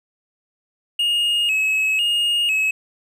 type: tone with vibrato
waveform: triangle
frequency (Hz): 2707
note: E7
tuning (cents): +45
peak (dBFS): -15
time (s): 0.99-2.71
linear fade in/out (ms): 5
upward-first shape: square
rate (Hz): 1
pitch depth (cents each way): 89
effects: none